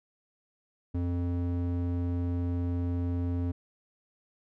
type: tone with band-pass filter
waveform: square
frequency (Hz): 87.31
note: F2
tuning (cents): 0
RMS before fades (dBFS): -30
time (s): 0.94-3.52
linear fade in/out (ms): 10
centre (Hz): 180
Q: 1.8
effects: none